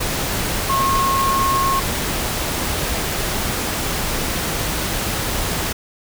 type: tone in noise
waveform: sine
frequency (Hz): 1083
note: C#6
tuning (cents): -41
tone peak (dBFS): -16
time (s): 0.69-1.8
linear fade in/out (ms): 10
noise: pink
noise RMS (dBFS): -22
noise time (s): 0-5.73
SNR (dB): +3
effects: none